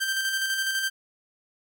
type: tone with tremolo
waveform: sawtooth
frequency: 1568 Hz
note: G6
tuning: in tune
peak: -20 dBFS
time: 0-0.9 s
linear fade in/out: 20 ms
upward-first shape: square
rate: 12 Hz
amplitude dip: 35%
effects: none